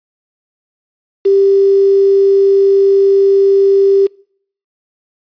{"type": "tone with quantisation", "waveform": "sine", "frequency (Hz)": 393.3, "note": "G4", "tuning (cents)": 6, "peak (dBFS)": -6, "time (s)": [1.25, 4.07], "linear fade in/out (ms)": 10, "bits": 5, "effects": ["noise-tail reverb RT60 0.6 s tail -26 dB re dry", "resampled to 11025 Hz"]}